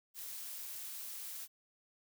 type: noise with amplitude modulation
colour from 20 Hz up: blue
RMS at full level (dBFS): -43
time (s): 0.14-1.48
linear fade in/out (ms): 50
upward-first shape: sine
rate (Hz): 207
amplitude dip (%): 45
effects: none